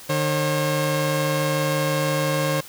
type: tone pair together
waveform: sawtooth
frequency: 151.1 / 538.5 Hz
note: D3 / C5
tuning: +50 / +50 cents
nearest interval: octave + minor seventh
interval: 2200 cents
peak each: -19 dBFS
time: 0.09-2.61 s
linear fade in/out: 10 ms
effects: white hiss -42 dBFS RMS until 2.68 s